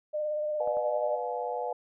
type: tone with vibrato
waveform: sine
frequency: 604 Hz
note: D5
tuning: 48 cents sharp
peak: -28 dBFS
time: 0.13-1.17 s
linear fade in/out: 20 ms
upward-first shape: sine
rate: 17 Hz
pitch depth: 21 cents each way
type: chord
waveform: sine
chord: B diminished seventh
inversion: none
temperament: just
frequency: 493.9 / 592.7 / 711.2 / 853.4 Hz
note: B4 / D5 / F5 / Ab5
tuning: 0 / +16 / +31 / +47 cents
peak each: -34 / -38 / -35 / -36 dBFS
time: 0.6-1.73 s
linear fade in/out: 5 ms
type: clicks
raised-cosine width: 1 ms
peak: -33 dBFS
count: 2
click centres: 0.675 / 0.77 s
effects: none